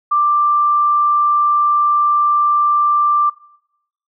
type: tone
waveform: sine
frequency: 1180 Hz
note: D6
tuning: 8 cents sharp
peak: -11 dBFS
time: 0.11-3.3 s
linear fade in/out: 10 ms
effects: noise-tail reverb RT60 0.8 s tail -21 dB re dry